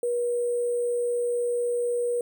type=tone with sample-and-hold; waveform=sine; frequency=482 Hz; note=B4; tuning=42 cents flat; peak=-23 dBFS; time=0.03-2.21 s; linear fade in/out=2 ms; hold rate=8820 Hz; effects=none